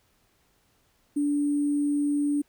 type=tone with sample-and-hold; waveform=sine; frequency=290 Hz; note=D4; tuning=22 cents flat; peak=-22 dBFS; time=1.16-2.42 s; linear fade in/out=10 ms; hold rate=8820 Hz; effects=pink hiss -67 dBFS RMS until 2.48 s